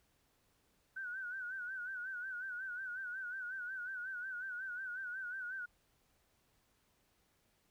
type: tone with vibrato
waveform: sine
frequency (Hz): 1500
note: F#6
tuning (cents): +23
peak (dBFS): -40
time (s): 0.96-5.66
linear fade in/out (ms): 10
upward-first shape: sine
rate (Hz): 5.5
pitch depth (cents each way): 84
effects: pink hiss -75 dBFS RMS until 7.7 s